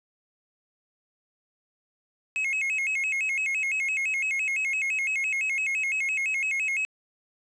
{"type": "tone with vibrato", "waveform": "triangle", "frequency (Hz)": 2351, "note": "D7", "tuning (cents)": 1, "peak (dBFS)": -23, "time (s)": [2.36, 6.85], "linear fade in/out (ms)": 0, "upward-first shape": "square", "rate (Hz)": 5.9, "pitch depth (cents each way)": 150, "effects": ["resampled to 24000 Hz", "10-bit"]}